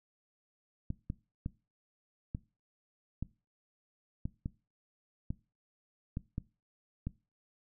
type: clicks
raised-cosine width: 5 ms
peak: -23 dBFS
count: 11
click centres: 0.904 / 1.101 / 1.461 / 2.349 / 3.226 / 4.255 / 4.459 / 5.305 / 6.171 / 6.381 / 7.07 s
effects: noise-tail reverb RT60 0.3 s tail -20 dB re dry